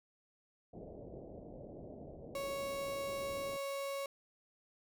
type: low-pass noise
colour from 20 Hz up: white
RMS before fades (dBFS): -50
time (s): 0.73-3.57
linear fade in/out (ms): 5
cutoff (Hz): 650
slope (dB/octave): 48
type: tone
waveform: 35% pulse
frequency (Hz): 554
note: C#5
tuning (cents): -1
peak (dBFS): -36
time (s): 2.35-4.06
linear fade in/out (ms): 2
effects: none